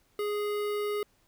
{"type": "tone with notch filter", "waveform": "square", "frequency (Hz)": 415.3, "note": "G#4", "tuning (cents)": 0, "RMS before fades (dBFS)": -31, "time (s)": [0.19, 1.03], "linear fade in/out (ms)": 2, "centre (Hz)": 6700, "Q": 0.96, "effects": ["pink hiss -68 dBFS RMS until 1.27 s"]}